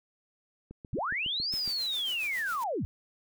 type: click train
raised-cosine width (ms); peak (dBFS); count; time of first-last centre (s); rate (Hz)
3; -31; 8; 0.71-1.677; 7.24
type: linear two-way sweep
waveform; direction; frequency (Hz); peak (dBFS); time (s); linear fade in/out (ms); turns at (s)
sine; up then down; 60.3 to 5274 to 60.3; -29; 0.93-2.85; 0; 1.53
type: noise with tremolo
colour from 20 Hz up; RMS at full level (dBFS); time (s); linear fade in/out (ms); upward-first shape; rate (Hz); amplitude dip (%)
white; -44; 1.52-2.64; 5; sine; 7.3; 60
effects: none